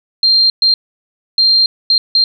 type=tone bursts at uneven times; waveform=sine; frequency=4182 Hz; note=C8; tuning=2 cents flat; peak=-7 dBFS; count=5; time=0.23-0.5 / 0.62-0.74 / 1.38-1.66 / 1.9-1.98 / 2.15-2.24 s; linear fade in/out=2 ms; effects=none